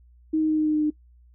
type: tone with pitch steps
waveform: sine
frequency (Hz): 314.1 / 312.1 / 310.1 / 308.2 / 306.2 / 304.3 / 302.4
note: D#4 / D#4 / D#4 / D#4 / D#4 / D#4 / D#4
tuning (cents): +16 / +5 / -6 / -16 / -28 / -38 / -49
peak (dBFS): -19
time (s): 0.33-0.904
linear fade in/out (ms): 10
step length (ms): 82
effects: noise-tail reverb RT60 0.1 s tail -20 dB re dry + added 60 Hz sine -51 dBFS peak until 1.34 s